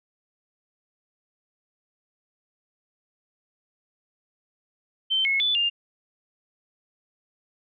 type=tone with pitch steps; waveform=sine; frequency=3100 / 2181 / 3480 / 2806 Hz; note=G7 / C#7 / A7 / F7; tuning=-20 / -29 / -20 / +8 cents; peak=-20 dBFS; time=5.1-5.7 s; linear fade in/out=20 ms; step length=150 ms; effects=none